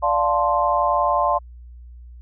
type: chord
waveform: sine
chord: D minor seventh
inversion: none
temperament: equal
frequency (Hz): 587.3 / 698.5 / 880 / 1046.5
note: D5 / F5 / A5 / C6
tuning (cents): 0 / 0 / 0 / 0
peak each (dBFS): -23 / -22 / -23 / -20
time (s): 0.02-1.39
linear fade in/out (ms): 20
effects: added 60 Hz sine -38 dBFS peak until 2.21 s